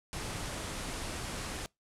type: low-pass noise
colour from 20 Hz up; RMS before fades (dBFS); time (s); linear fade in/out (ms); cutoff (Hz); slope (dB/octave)
pink; -39; 0.13-1.66; 0; 11000; 48
effects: noise-tail reverb RT60 0.2 s tail -25 dB re dry